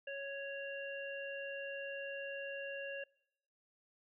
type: harmonic tone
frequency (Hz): 554.4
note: C#5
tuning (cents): 0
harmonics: 1 / 3 / 5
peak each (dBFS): -43 / -46 / -47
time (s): 0.07-3.04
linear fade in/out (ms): 5
effects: noise-tail reverb RT60 0.8 s tail -24 dB re dry